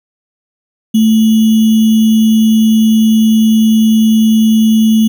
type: tone with sample-and-hold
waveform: sine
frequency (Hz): 220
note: A3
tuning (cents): 0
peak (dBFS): -5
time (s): 0.94-5.08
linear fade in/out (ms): 10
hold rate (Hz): 3150
effects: none